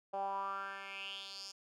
10% pulse tone with band-pass filter sweep, 196 Hz, G3, in tune, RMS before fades -42 dBFS, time 0.13-1.52 s, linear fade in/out 10 ms, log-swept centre 680 to 5700 Hz, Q 5.2, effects none

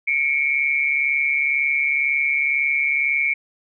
sine tone pair together, 2191 / 2333 Hz, C#7 / D7, -21 / -12 cents, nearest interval minor second, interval 109 cents, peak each -20 dBFS, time 0.07-3.34 s, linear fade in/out 10 ms, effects none

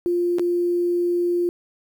sine tone with dropouts, 350 Hz, F4, 4 cents sharp, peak -18 dBFS, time 0.06-1.49 s, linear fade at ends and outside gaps 0 ms, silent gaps 0.385-0.395 s, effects 8-bit

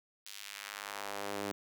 sawtooth tone with high-pass filter sweep, 101.1 Hz, G#2, 46 cents flat, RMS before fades -42 dBFS, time 0.26-1.52 s, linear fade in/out 0 ms, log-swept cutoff 3800 to 290 Hz, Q 1, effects none

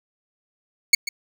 20% pulse tone with echo, 2217 Hz, C#7, in tune, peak -4 dBFS, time 0.93-0.95 s, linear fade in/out 5 ms, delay 140 ms, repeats 1, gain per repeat -15 dB, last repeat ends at 1.09 s, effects none

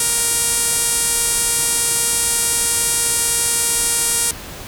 sawtooth tone with band-pass filter, 468.7 Hz, A#4, 9 cents sharp, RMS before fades -18 dBFS, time 0-4.31 s, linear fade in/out 2 ms, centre 9500 Hz, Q 2.7, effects pink hiss -33 dBFS RMS until 4.67 s

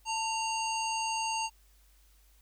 harmonic tone with a mistuned harmonic, 925 Hz, A#5, 14 cents flat, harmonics 1 / 3 / 5 / 7 / 9, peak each -32 / -36 / -40 / -39 / -45 dBFS, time 0.05-1.5 s, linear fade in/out 50 ms, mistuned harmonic 1, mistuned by -59 cents, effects added 50 Hz sine -60 dBFS peak until 2.41 s + white hiss -67 dBFS RMS until 2.41 s

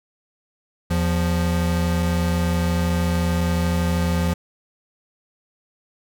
square tone pair together, 82.07 / 173.9 Hz, E2 / F3, -7 / -7 cents, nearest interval octave + minor second, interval 1300 cents, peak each -22 dBFS, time 0.9-4.34 s, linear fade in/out 10 ms, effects none

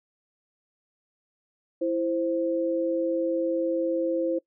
sine tone pair together, 332 / 523.3 Hz, E4 / C5, +12 / 0 cents, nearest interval minor sixth, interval 788 cents, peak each -26 dBFS, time 1.81-4.39 s, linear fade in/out 10 ms, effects noise-tail reverb RT60 0.1 s tail -22 dB re dry

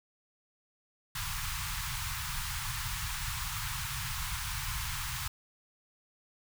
pink band-stop noise, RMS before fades -36 dBFS, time 1.15-5.28 s, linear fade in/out 5 ms, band 150 to 910 Hz, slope 48 dB/octave, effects none

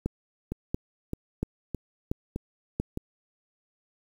two click trains, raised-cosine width 3 ms, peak -14 / -18 dBFS, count 5 / 5, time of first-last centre 0.06-2.8 / 0.52-2.974 s, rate 1.46 / 1.63 Hz, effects 8-bit

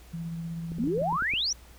sine tone with tremolo, 166.3 Hz, E3, 16 cents sharp, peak -31 dBFS, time 0.13-1.17 s, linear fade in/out 10 ms, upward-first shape sine, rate 16 Hz, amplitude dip 25%
clicks, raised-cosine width 3 ms, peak -27 dBFS, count 9, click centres 0.719 / 0.784 / 0.839 / 0.874 / 0.978 / 1.017 / 1.126 / 1.223 / 1.337 s
sine exponential sweep, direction up, 207.7 to 6090 Hz, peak -25 dBFS, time 0.79-1.53 s, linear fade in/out 5 ms
effects added 60 Hz sine -50 dBFS peak until 1.78 s + pink hiss -55 dBFS RMS until 1.78 s

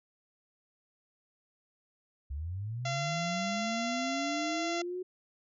sine linear sweep, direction up, 65.5 to 370 Hz, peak -34 dBFS, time 2.3-5.03 s, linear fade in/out 10 ms
harmonic tone, 685 Hz, F5, 34 cents flat, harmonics 1 / 2 / 3 / 4 / 5 / 6 / 7 / 8 / 9 / 10, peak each -35 / -41 / -40 / -43 / -44 / -46 / -48 / -48 / -46 / -49 dBFS, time 2.85-4.82 s, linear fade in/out 5 ms
effects none

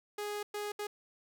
sawtooth tone bursts at uneven times, 414.8 Hz, G#4, 2 cents flat, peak -32 dBFS, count 3, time 0.18-0.43 / 0.54-0.72 / 0.79-0.87 s, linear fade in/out 5 ms, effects none

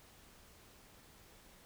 silence, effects pink hiss -61 dBFS RMS until 1.65 s

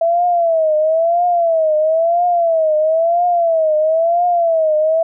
sine tone with vibrato, 659.3 Hz, E5, in tune, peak -11 dBFS, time 0.01-5.03 s, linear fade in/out 5 ms, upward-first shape triangle, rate 1 Hz, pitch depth 140 cents each way, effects none

